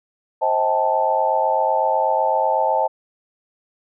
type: chord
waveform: sine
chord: A half-diminished seventh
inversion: first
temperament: just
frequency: 528 / 633.6 / 792 / 880 Hz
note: C5 / Eb5 / G5 / A5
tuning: +16 / +31 / +18 / 0 cents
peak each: -23 / -22 / -23 / -19 dBFS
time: 0.41-2.88 s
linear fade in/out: 20 ms
effects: none